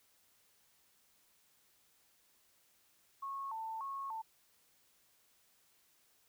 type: tone with vibrato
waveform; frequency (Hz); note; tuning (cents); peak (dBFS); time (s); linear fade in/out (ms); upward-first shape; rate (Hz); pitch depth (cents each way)
sine; 987.8; B5; 0; -39; 3.22-4.22; 10; square; 1.7; 180
effects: white hiss -71 dBFS RMS until 6.28 s